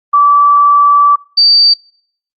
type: tone pair in turn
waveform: sine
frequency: 1157 / 4628 Hz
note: D6 / D8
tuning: -26 / -26 cents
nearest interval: 2 octaves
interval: 2400 cents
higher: second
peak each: -4 dBFS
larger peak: neither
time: 0.13-1.16 / 1.37-1.74 s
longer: first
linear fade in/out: 10 ms
effects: noise-tail reverb RT60 0.6 s tail -25 dB re dry + Opus 32 kbps